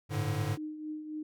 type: chord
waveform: square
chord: G suspended second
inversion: none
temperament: equal with one note detuned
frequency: 100.46 / 110 / 146.83 Hz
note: G2 / A2 / D3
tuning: +43 / 0 / 0 cents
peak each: -35 dBFS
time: 0.09-0.58 s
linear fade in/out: 50 ms
type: tone with tremolo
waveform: sine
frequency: 306.9 Hz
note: D#4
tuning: 24 cents flat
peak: -34 dBFS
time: 0.57-1.23 s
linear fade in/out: 5 ms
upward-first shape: triangle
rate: 3.7 Hz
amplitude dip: 60%
effects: none